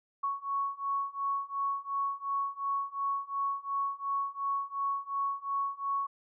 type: beating tone pair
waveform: sine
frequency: 1108.7 / 1111.5 Hz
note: C#6 / C#6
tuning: 0 / +4 cents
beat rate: 2.8 Hz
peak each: -34 / -33 dBFS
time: 0.23-6.07 s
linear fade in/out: 10 ms
effects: none